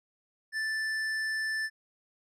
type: tone with hard clipping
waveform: sine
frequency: 1760 Hz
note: A6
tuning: in tune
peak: -31 dBFS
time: 0.52-1.7 s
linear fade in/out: 50 ms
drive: 9 dB
effects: none